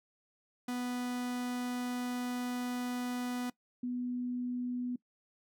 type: tone pair in turn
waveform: 45% pulse / sine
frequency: 246.9 / 246.9 Hz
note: B3 / B3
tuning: 0 / 0 cents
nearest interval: unison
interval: 0 cents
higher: neither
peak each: -34 / -33 dBFS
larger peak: second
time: 0.68-3.5 / 3.83-4.96 s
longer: first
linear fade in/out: 5 ms
effects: noise-tail reverb RT60 0.1 s tail -20 dB re dry